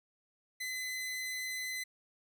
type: tone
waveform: sawtooth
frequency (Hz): 2026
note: B6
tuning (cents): +44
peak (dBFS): -33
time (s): 0.6-1.84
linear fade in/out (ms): 10
effects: none